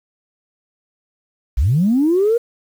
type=linear sweep; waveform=sine; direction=up; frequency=47.62 to 481.7 Hz; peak=-11 dBFS; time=1.57-2.38 s; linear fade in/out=10 ms; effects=tanh soft clip ceiling -7 dBFS + 7-bit